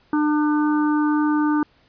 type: harmonic tone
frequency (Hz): 300.3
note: D4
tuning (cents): +39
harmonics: 1 / 3 / 4 / 5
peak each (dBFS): -17 / -27 / -29 / -31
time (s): 0.13-1.63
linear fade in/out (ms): 2
effects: pink hiss -58 dBFS RMS until 1.88 s + resampled to 11025 Hz